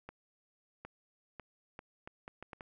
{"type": "accelerating click train", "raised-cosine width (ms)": 0.5, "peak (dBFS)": -30, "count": 9, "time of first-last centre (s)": [0.09, 2.608], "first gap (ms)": 760, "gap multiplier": 0.72, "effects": []}